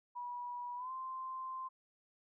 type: tone with pitch glide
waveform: sine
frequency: 973 to 1042.8 Hz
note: B5 to C6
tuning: -26 to -6 cents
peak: -40 dBFS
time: 0.15-1.69 s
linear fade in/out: 20 ms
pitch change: +120 cents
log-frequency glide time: 0.76-0.91 s
effects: none